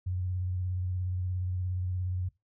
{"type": "tone with vibrato", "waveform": "sine", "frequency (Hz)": 91.2, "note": "F#2", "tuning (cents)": -24, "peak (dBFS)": -29, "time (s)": [0.06, 2.29], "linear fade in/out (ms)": 10, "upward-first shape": "triangle", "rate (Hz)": 17, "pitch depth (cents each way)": 41, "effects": ["noise-tail reverb RT60 0.2 s tail -20 dB re dry"]}